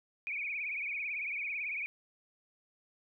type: tone with vibrato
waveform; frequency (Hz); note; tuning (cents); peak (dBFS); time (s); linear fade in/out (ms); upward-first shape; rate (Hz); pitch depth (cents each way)
sine; 2349; D7; 0; -34; 0.27-1.86; 0; triangle; 18; 140
effects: none